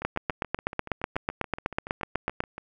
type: two click trains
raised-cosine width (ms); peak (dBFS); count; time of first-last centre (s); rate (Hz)
0.5; -22 / -10; 19 / 20; 0.02-2.58 / 0.05-2.404; 7.03 / 8.07
effects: none